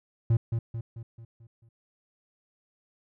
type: tone with echo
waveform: triangle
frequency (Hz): 114.8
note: A#2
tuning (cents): -26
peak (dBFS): -17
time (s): 0.3-0.37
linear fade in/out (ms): 5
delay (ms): 220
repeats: 6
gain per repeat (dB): -6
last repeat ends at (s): 1.69
effects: none